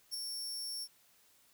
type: tone with ADSR envelope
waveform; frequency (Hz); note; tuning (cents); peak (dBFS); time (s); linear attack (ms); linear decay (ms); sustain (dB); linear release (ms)
sawtooth; 5460; F8; -40; -32; 0.11-0.88; 32; 7; -4; 52
effects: white hiss -67 dBFS RMS until 1.53 s